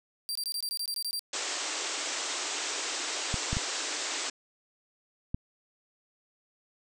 sawtooth tone bursts, 4712 Hz, D8, 5 cents sharp, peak -28 dBFS, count 11, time 0.29-1.193 s, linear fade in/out 0 ms, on 63 ms, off 21 ms
white band-pass noise, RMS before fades -34 dBFS, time 1.33-4.3 s, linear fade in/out 5 ms, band 270 to 8100 Hz, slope 96 dB/octave
clicks, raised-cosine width 5 ms, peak -18 dBFS, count 4, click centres 3.342 / 3.53 / 3.569 / 5.345 s
effects none

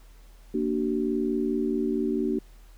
sine chord, Bb augmented, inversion none, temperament equal with one note detuned, 233.1 / 293.7 / 378.4 Hz, Bb3 / D4 / F#4, 0 / 0 / +39 cents, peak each -28 dBFS, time 0.54-2.39 s, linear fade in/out 5 ms, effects added 40 Hz sine -47 dBFS peak until 2.77 s + pink hiss -60 dBFS RMS until 2.77 s

